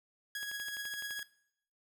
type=tone with tremolo; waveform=sawtooth; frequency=1661.2 Hz; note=G#6; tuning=in tune; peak=-32 dBFS; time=0.35-1.23 s; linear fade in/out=2 ms; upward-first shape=triangle; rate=16 Hz; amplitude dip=45%
type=click train; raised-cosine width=0.3 ms; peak=-34 dBFS; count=10; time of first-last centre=0.43-1.193 s; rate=11.8 Hz
effects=noise-tail reverb RT60 0.7 s tail -19 dB re dry